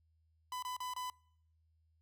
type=tone with dropouts; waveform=45% pulse; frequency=1001 Hz; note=B5; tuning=23 cents sharp; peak=-39 dBFS; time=0.52-1.1 s; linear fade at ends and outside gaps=2 ms; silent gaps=0.625-0.649 / 0.766-0.803 / 0.937-0.963 s; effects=noise-tail reverb RT60 0.7 s tail -26 dB re dry + added 80 Hz sine -70 dBFS peak until 2.01 s